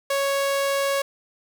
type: tone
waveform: sawtooth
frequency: 554.4 Hz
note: C#5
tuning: in tune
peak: -17 dBFS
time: 0.1-1.02 s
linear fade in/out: 5 ms
effects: none